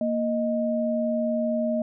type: tone pair together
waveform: sine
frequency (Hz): 233.1 / 622.3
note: A#3 / D#5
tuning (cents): 0 / 0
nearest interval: octave + perfect fourth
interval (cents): 1700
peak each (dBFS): -25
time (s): 0.01-1.82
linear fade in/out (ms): 2
effects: none